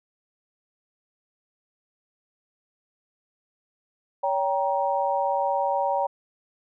sine chord, G diminished, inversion second, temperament just, 564.5 / 784 / 940.8 Hz, Db5 / G5 / Bb5, +31 / 0 / +16 cents, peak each -26 dBFS, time 4.23-6.07 s, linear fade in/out 10 ms, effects none

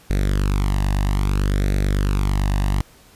sawtooth tone with flanger, 48.99 Hz, G1, in tune, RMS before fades -19 dBFS, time 0.1-2.81 s, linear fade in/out 0 ms, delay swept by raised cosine 0.49 to 1.09 ms, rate 0.61 Hz, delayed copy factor +0.75, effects pink hiss -50 dBFS RMS until 3.15 s + resampled to 32000 Hz

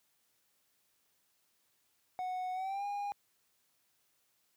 triangle tone with pitch glide, 737 to 813 Hz, F#5 to G#5, -7 to -37 cents, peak -33 dBFS, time 2.19-3.12 s, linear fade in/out 0 ms, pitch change +170 cents, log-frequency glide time 2.53-2.85 s, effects white hiss -75 dBFS RMS until 4.56 s + high-pass 60 Hz 12 dB/octave

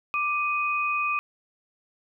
sine tone pair together, 1180.6 / 2500 Hz, D6 / D#7, +9 / +8 cents, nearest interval octave + minor second, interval 1299 cents, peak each -26 dBFS, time 0.14-1.19 s, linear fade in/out 0 ms, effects none

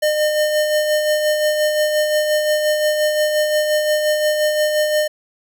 square tone with tremolo, 607 Hz, D#5, 43 cents flat, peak -14 dBFS, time 0.02-5.08 s, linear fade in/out 10 ms, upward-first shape sine, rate 5.7 Hz, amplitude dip 40%, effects none

